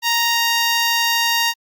10% pulse tone, 932.3 Hz, A#5, in tune, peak -7 dBFS, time 0.02-1.54 s, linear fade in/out 50 ms, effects Opus 48 kbps

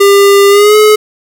square tone with pitch glide, 399.8 to 426 Hz, G4 to G#4, +34 to +44 cents, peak -3 dBFS, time 0-0.96 s, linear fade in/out 10 ms, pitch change +110 cents, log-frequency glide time 0.49-0.76 s, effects none

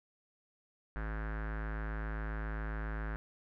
square tone with low-pass filter, 53.7 Hz, A1, 41 cents flat, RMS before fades -38 dBFS, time 0.96-3.16 s, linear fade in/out 0 ms, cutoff 1600 Hz, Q 5, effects none

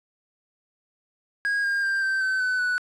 triangle tone with pitch steps, 1639 / 1611.8 / 1585 / 1558.7 / 1532.8 / 1507.3 / 1482.3 Hz, G#6 / G6 / G6 / G6 / G6 / F#6 / F#6, -23 / +48 / +19 / -10 / -39 / +32 / +3 cents, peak -20 dBFS, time 1.45-2.78 s, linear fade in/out 0 ms, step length 190 ms, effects resampled to 24000 Hz + 9-bit

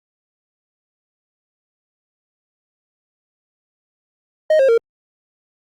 triangle tone with pitch steps, 622.3 / 535.5 / 460.8 Hz, D#5 / C5 / A#4, 0 / +40 / -20 cents, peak -8 dBFS, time 4.5-4.779 s, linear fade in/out 5 ms, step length 93 ms, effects Opus 32 kbps

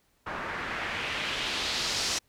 white noise with low-pass filter sweep, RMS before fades -32 dBFS, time 0.26-2.19 s, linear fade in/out 10 ms, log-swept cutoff 1300 to 6000 Hz, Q 1.7, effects pink hiss -69 dBFS RMS until 2.28 s

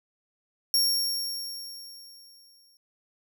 sawtooth tone with exponential decay, 5530 Hz, F8, 18 cents flat, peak -17 dBFS, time 0.74-2.77 s, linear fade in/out 1 ms, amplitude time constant 440 ms, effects none

